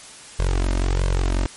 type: tone with flanger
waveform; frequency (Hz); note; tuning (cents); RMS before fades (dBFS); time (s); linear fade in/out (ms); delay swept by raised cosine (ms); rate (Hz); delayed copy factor
sawtooth; 45.53; F#1; -27; -20; 0.39-1.46; 0; 1.9 to 3.3; 1.5; +0.8
effects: white hiss -41 dBFS RMS until 1.56 s + MP3 48 kbps